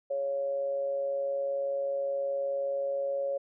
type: tone with amplitude modulation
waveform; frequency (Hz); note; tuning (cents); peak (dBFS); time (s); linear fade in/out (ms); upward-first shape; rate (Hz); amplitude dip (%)
sine; 554.4; C#5; 0; -26; 0.1-3.38; 10; sine; 139; 45
effects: none